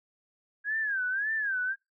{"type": "tone with vibrato", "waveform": "sine", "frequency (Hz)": 1626, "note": "G#6", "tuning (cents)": -37, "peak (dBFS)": -27, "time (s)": [0.64, 1.76], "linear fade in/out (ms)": 50, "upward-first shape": "sine", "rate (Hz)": 1.8, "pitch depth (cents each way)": 160, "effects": ["noise-tail reverb RT60 0.2 s tail -26 dB re dry"]}